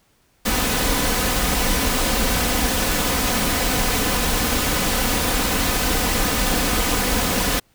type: noise with comb filter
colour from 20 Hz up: pink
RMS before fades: -20 dBFS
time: 0.45-7.6 s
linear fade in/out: 10 ms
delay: 4 ms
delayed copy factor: +0.5
effects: pink hiss -61 dBFS RMS until 7.74 s